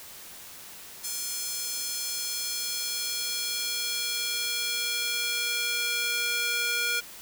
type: tone with high-pass filter sweep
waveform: square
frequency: 475.4 Hz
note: A#4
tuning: 34 cents sharp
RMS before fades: -30 dBFS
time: 1.03-7.01 s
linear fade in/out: 20 ms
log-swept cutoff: 6400 to 1900 Hz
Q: 1.2
effects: white hiss -45 dBFS RMS until 7.21 s